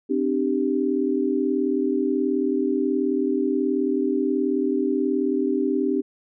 sine chord, C suspended second, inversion none, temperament equal with one note detuned, 261.6 / 300.2 / 392 Hz, C4 / D4 / G4, 0 / +38 / 0 cents, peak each -24 dBFS, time 0.09-6.02 s, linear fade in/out 20 ms, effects none

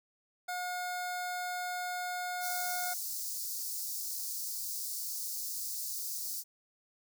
25% pulse tone, 720 Hz, F#5, 47 cents flat, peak -31 dBFS, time 0.48-2.94 s, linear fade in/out 10 ms
white high-pass noise, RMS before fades -38 dBFS, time 2.4-6.44 s, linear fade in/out 50 ms, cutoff 4500 Hz, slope 48 dB/octave
effects none

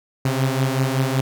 sawtooth beating tone pair, 130.81 / 136.11 Hz, C3 / C#3, 0 / -31 cents, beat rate 5.3 Hz, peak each -16 / -19 dBFS, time 0.25-1.21 s, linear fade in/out 5 ms, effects none

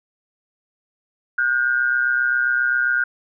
sine tone pair together, 1441 / 1568.5 Hz, F#6 / G6, -46 / +1 cents, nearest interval minor second, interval 147 cents, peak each -18 / -21 dBFS, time 1.38-3.04 s, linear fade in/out 5 ms, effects none

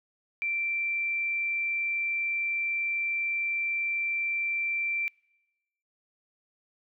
sine tone, 2349 Hz, D7, in tune, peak -27 dBFS, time 0.42-5.08 s, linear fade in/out 0 ms, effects noise-tail reverb RT60 1.0 s tail -26 dB re dry

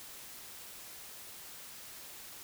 silence, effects white hiss -49 dBFS RMS until 2.43 s

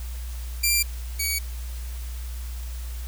10% pulse tone pair in turn, 2372 / 2258 Hz, D7 / C#7, +17 / +31 cents, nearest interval minor second, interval 86 cents, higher first, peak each -10 / -15 dBFS, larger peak first, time 0.63-0.83 / 1.19-1.39 s, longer neither, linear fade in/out 10 ms, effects added 60 Hz sine -30 dBFS peak until 3.07 s + white hiss -45 dBFS RMS until 3.07 s

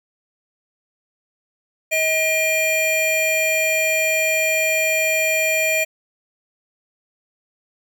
square tone pair together, 634.1 / 2400 Hz, D#5 / D7, +33 / +37 cents, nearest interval octave + major seventh, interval 2304 cents, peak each -22 / -19 dBFS, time 1.91-5.85 s, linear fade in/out 20 ms, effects 9-bit

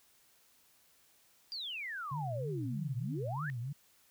sine exponential two-way sweep, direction down then up, 4845 to 125.5 to 1880 Hz, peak -38 dBFS, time 1.52-3.5 s, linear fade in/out 0 ms, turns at 2.97 s
sine tone with vibrato, 133.7 Hz, C3, 38 cents sharp, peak -36 dBFS, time 2.11-3.73 s, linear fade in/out 10 ms, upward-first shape triangle, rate 3.2 Hz, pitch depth 280 cents each way
effects white hiss -67 dBFS RMS until 4.1 s

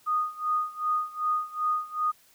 sine tone with tremolo, 1236 Hz, D#6, 12 cents flat, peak -22 dBFS, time 0.06-2.12 s, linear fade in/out 20 ms, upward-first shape sine, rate 2.6 Hz, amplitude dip 90%, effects white hiss -60 dBFS RMS until 2.34 s

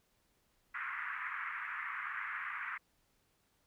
white band-pass noise, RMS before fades -41 dBFS, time 0.74-2.78 s, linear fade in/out 10 ms, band 1100 to 2100 Hz, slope 48 dB/octave, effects pink hiss -75 dBFS RMS until 3.66 s

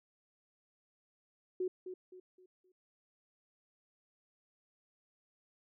sine tone with echo, 368 Hz, F#4, 9 cents flat, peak -32 dBFS, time 1.6-1.68 s, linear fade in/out 5 ms, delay 260 ms, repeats 4, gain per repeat -9 dB, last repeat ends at 2.72 s, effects none

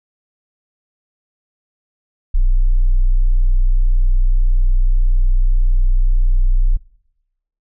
sine tone, 30.87 Hz, B0, in tune, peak -8 dBFS, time 2.34-6.77 s, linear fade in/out 10 ms, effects noise-tail reverb RT60 0.9 s tail -23 dB re dry + tanh soft clip ceiling -6 dBFS

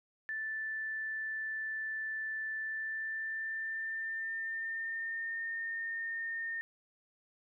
sine tone with pitch glide, 1760 to 1825.2 Hz, A6 to A#6, 0 to -37 cents, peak -35 dBFS, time 0.29-6.61 s, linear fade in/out 0 ms, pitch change +63 cents, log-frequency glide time 2.58-5.42 s, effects none

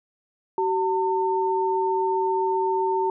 sine tone pair together, 380 / 903.8 Hz, F#4 / A5, +46 / +46 cents, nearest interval octave + minor third, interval 1500 cents, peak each -23 dBFS, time 0.58-3.1 s, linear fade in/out 2 ms, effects none

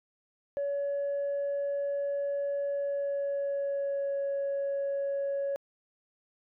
sine tone with pitch glide, 565 to 557.2 Hz, C#5 to C#5, +33 to +9 cents, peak -27 dBFS, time 0.57-5.56 s, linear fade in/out 0 ms, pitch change -24 cents, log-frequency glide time 2.68-4.17 s, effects tanh soft clip ceiling -26 dBFS

